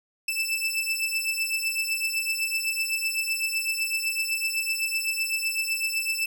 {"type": "beating tone pair", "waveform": "sawtooth", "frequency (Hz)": [2637, 2644.9], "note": ["E7", "E7"], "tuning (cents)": [0, 5], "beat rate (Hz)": 7.9, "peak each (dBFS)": -25, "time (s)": [0.28, 6.26], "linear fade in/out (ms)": 5, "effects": []}